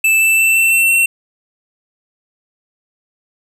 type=tone with pitch steps; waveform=square; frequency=2637 / 2652 / 2668 / 2683 / 2699 / 2714 Hz; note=E7 / E7 / E7 / E7 / E7 / E7; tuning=0 / +10 / +20 / +30 / +40 / +50 cents; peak=-10 dBFS; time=0.04-1.06 s; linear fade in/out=5 ms; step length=170 ms; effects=none